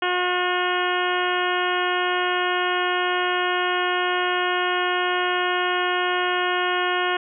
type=harmonic tone; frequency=360.2 Hz; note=F#4; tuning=46 cents flat; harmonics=1 / 2 / 3 / 4 / 5 / 6 / 7 / 8 / 9; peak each=-26 / -27 / -27 / -27 / -29 / -34 / -34 / -30 / -35 dBFS; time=0.02-7.17 s; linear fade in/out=5 ms; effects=none